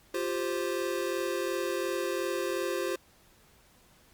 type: chord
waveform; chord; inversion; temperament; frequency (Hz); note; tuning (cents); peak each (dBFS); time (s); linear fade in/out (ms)
square; F suspended second; none; equal; 349.2 / 392 / 523.3; F4 / G4 / C5; 0 / 0 / 0; -34 / -35 / -35; 0.14-2.96; 5
effects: pink hiss -61 dBFS RMS until 4.13 s + Opus 48 kbps